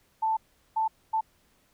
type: tone bursts at uneven times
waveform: sine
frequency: 883 Hz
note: A5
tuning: 6 cents sharp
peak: -23 dBFS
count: 3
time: 0.22-0.37 / 0.76-0.88 / 1.13-1.21 s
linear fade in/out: 10 ms
effects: pink hiss -66 dBFS RMS until 1.73 s